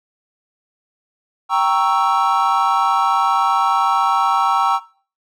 triangle chord, G diminished seventh, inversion none, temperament equal, 784 / 932.3 / 1108.7 / 1318.5 Hz, G5 / Bb5 / Db6 / Fb6, 0 / 0 / 0 / 0 cents, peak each -17 dBFS, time 1.49-4.8 s, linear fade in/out 50 ms, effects noise-tail reverb RT60 0.4 s tail -18 dB re dry + tanh soft clip ceiling -2 dBFS

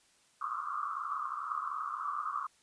pink band-pass noise, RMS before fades -37 dBFS, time 0.41-2.47 s, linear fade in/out 5 ms, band 1100 to 1300 Hz, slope 96 dB/octave, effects white hiss -67 dBFS RMS until 2.62 s + resampled to 22050 Hz

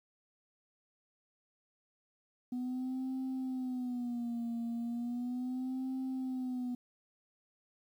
sine tone with vibrato, 246.9 Hz, B3, in tune, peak -32 dBFS, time 2.52-6.75 s, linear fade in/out 5 ms, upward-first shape sine, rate 0.36 Hz, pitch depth 100 cents each way, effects tanh soft clip ceiling -33 dBFS + 11-bit

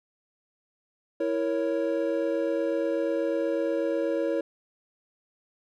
triangle chord, A# diminished, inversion second, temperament equal, 329.6 / 466.2 / 554.4 Hz, E4 / A#4 / C#5, 0 / 0 / 0 cents, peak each -27 / -28 / -26 dBFS, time 1.2-4.41 s, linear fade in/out 5 ms, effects none

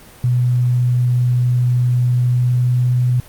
sine tone with pitch glide, 123.47 to 124.33 Hz, B2 to B2, 0 to +12 cents, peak -12 dBFS, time 0.24-3.2 s, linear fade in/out 0 ms, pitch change +12 cents, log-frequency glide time 2.23-2.86 s, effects pink hiss -42 dBFS RMS until 3.28 s + Opus 32 kbps

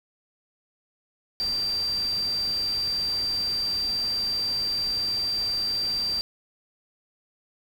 sine tone in noise, 4699 Hz, D8, in tune, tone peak -24 dBFS, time 1.4-6.21 s, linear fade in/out 0 ms, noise pink, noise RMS -41 dBFS, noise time 1.4-6.21 s, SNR +14 dB, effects none

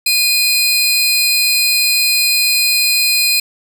sawtooth tone pair together, 2467 / 4149 Hz, D#7 / C8, -15 / -15 cents, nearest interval major sixth, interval 900 cents, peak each -11 dBFS, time 0.06-3.4 s, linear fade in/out 5 ms, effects none

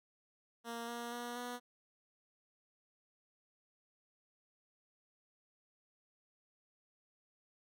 10% pulse tone with pitch steps, 233.1 / 236.8 / 240.5 / 244.3 Hz, A#3 / A#3 / B3 / B3, 0 / +27 / -46 / -19 cents, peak -33 dBFS, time 0.64-1.6 s, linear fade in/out 50 ms, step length 240 ms, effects none

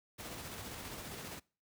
pink noise with tremolo, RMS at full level -44 dBFS, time 0.18-1.4 s, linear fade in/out 20 ms, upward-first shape square, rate 15 Hz, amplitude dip 25%, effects noise-tail reverb RT60 0.4 s tail -25 dB re dry + high-pass 60 Hz 12 dB/octave

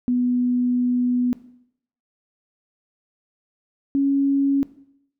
sine tone pair in turn, 246.9 / 277.1 Hz, B3 / C#4, 0 / -1 cents, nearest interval major second, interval 199 cents, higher second, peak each -17 / -16 dBFS, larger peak second, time 0.08-1.33 / 3.95-4.63 s, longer first, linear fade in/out 0 ms, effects noise-tail reverb RT60 0.7 s tail -17 dB re dry

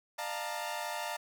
sawtooth chord, Bb major seventh, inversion first, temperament equal with one note detuned, 602.8 / 698.5 / 880 / 932.3 Hz, D5 / F5 / A5 / Bb5, +45 / 0 / 0 / 0 cents, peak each -38 / -37 / -37 / -37 dBFS, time 0.18-1.17 s, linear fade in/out 10 ms, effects none

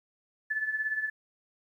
sine tone with tremolo, 1738 Hz, A6, 22 cents flat, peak -25 dBFS, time 0.5-1.1 s, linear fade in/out 10 ms, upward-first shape triangle, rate 17 Hz, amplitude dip 75%, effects 11-bit

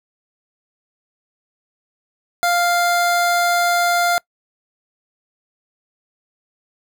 25% pulse tone, 698.5 Hz, F5, in tune, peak -11 dBFS, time 2.43-4.18 s, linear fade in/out 0 ms, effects noise-tail reverb RT60 0.1 s tail -25 dB re dry

